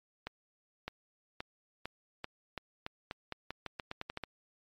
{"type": "accelerating click train", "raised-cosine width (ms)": 0.3, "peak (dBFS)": -22, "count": 17, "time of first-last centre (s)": [0.27, 4.237], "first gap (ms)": 610, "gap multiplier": 0.86, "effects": ["MP3 64 kbps"]}